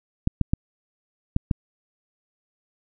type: clicks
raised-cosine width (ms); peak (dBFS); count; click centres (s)
5; -7; 5; 0.274 / 0.413 / 0.535 / 1.364 / 1.512
effects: none